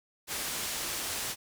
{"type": "low-pass noise", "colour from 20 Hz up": "white", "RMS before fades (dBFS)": -35, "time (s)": [0.27, 1.36], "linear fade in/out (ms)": 50, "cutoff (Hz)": 11000, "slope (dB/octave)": 12, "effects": []}